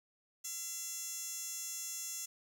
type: tone with high-pass filter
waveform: 15% pulse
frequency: 680 Hz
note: F5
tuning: 46 cents flat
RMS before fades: -42 dBFS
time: 0.44-2.26 s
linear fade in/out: 10 ms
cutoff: 6300 Hz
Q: 1.7
effects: none